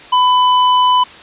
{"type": "tone", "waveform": "square", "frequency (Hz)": 1000, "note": "B5", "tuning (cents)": 21, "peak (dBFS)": -9, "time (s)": [0.12, 1.04], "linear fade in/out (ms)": 10, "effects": ["white hiss -36 dBFS RMS until 1.22 s", "resampled to 8000 Hz"]}